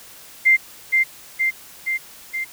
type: tone with echo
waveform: sine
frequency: 2093 Hz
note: C7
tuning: in tune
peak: -10 dBFS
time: 0.45-0.57 s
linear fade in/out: 20 ms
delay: 470 ms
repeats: 4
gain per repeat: -3 dB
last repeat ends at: 2.45 s
effects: white hiss -43 dBFS RMS until 2.52 s